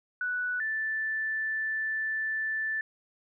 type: tone pair in turn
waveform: sine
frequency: 1480 / 1760 Hz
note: F#6 / A6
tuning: 0 / 0 cents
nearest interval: minor third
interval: 300 cents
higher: second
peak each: -28 dBFS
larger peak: neither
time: 0.21-0.6 / 0.6-2.81 s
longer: second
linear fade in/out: 2 ms
effects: none